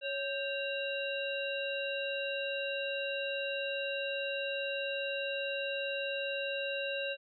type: harmonic tone with a mistuned harmonic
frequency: 554.4 Hz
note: C#5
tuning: in tune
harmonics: 1 / 3 / 5 / 7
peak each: -36 / -41 / -38 / -43 dBFS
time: 0.01-7.17 s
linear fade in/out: 50 ms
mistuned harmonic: 3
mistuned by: -95 cents
effects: none